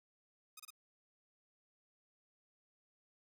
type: tone bursts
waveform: 5% pulse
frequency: 1248 Hz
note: D#6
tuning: 5 cents sharp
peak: -38 dBFS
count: 3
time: 0.57-0.705 s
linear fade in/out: 5 ms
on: 27 ms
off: 27 ms
effects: none